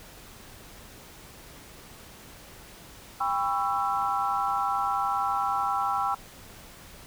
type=chord; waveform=sine; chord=C# half-diminished seventh; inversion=second; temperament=just; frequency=798.3 / 997.9 / 1108.7 / 1330.5 Hz; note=G5 / B5 / C#6 / E6; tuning=+31 / +18 / 0 / +16 cents; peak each=-28 / -32 / -32 / -29 dBFS; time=3.2-6.15 s; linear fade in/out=10 ms; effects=pink hiss -48 dBFS RMS until 7.06 s